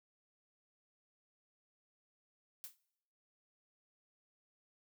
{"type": "noise with exponential decay", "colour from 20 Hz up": "blue", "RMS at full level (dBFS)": -43, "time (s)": [2.64, 2.77], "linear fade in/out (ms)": 0, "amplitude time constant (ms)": 28, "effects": ["noise-tail reverb RT60 0.8 s tail -22 dB re dry"]}